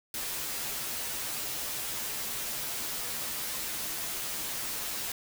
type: noise with comb filter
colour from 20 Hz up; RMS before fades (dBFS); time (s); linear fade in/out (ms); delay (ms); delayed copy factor
white; -35; 0.14-5.12; 2; 11; -0.65
effects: none

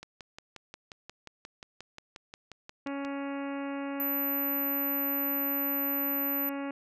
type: click train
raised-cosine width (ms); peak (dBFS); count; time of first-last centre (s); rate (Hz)
0.2; -26; 18; 0.03-3.05; 5.63
type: harmonic tone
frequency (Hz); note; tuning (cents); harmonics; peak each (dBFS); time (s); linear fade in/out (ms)
278.7; C#4; +9; 1 / 2 / 3 / 4 / 5 / 6 / 7 / 8 / 9 / 10; -34 / -40 / -44 / -46 / -48 / -50 / -51 / -52 / -53 / -54; 2.86-6.71; 2
type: tone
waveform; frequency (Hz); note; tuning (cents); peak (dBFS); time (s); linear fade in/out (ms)
sine; 12040; F#9; +29; -29; 4-6.49; 0
effects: none

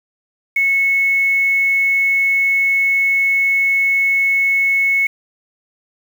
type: tone with quantisation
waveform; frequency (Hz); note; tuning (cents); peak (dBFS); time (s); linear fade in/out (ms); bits
sine; 2198; C#7; -15; -12; 0.56-5.07; 5; 6
effects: none

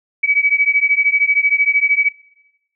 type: beating tone pair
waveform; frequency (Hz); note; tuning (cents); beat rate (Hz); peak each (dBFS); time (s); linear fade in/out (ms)
sine; 2273 / 2286; C#7 / D7; +43 / -47; 13; -15; 0.23-2.09; 10
effects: noise-tail reverb RT60 0.9 s tail -20 dB re dry

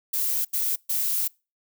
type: noise bursts at uneven times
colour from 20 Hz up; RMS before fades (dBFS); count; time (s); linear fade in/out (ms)
violet; -25; 3; 0.13-0.45 / 0.53-0.76 / 0.89-1.28; 10
effects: noise-tail reverb RT60 0.3 s tail -26 dB re dry

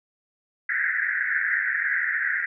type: band-pass noise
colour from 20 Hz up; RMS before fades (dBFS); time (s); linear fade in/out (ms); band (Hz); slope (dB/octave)
white; -25; 0.69-2.46; 5; 1500 to 2000; 96
effects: none

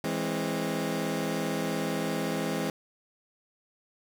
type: chord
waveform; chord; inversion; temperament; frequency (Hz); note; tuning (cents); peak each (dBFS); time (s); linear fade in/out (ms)
20% pulse; E augmented; none; equal with one note detuned; 164.81 / 207.7 / 265.1; E3 / G#3 / B#3; 0 / 0 / +23; -28; 0.04-2.7; 2
effects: none

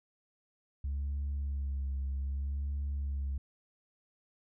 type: tone with vibrato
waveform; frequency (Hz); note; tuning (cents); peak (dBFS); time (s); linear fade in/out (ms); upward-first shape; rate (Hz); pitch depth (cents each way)
sine; 69.3; C#2; 0; -30; 0.84-3.38; 5; sine; 0.64; 39
effects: tanh soft clip ceiling -30 dBFS

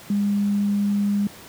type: tone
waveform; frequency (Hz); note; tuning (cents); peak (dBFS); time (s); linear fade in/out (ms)
sine; 203.1; G#3; -38; -18; 0.1-1.27; 2
effects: pink hiss -43 dBFS RMS until 1.48 s + high-pass 100 Hz 12 dB/octave

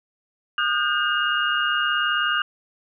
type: tone cluster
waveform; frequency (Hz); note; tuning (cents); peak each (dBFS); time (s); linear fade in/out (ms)
sine; 1225 / 1440 / 1579 / 2840; D#6 / F#6 / G6 / F7; -27 / -47 / +12 / +28; -25; 0.58-2.42; 2
effects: none

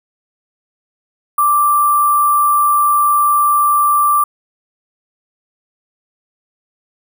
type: tone with sample-and-hold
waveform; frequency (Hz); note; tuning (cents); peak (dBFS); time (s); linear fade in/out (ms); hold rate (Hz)
sine; 1174.7; D6; 0; -9; 1.38-4.24; 5; 11025
effects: none

